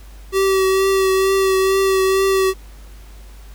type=tone with vibrato; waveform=square; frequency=384 Hz; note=G4; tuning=36 cents flat; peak=-14 dBFS; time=0.32-2.54 s; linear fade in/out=50 ms; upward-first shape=triangle; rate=2.2 Hz; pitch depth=22 cents each way; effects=added 50 Hz sine -36 dBFS peak until 3.54 s + pink hiss -48 dBFS RMS until 3.54 s